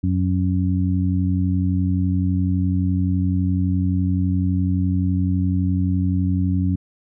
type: harmonic tone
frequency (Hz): 91.8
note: F#2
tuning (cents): -13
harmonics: 1 / 2 / 3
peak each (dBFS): -19 / -22 / -24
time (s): 0.03-6.76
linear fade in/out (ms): 10
effects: none